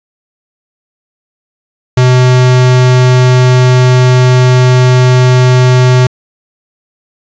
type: tone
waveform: square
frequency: 126.6 Hz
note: B2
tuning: 43 cents sharp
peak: -4 dBFS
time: 1.97-6.07 s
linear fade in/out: 5 ms
effects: resampled to 16000 Hz + 7-bit